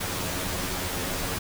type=noise with comb filter; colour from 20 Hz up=pink; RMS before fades=-30 dBFS; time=0-1.39 s; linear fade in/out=10 ms; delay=11 ms; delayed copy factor=+0.75; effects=none